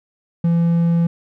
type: tone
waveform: triangle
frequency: 168.9 Hz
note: E3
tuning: 42 cents sharp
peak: -11 dBFS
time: 0.44-1.07 s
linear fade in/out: 5 ms
effects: none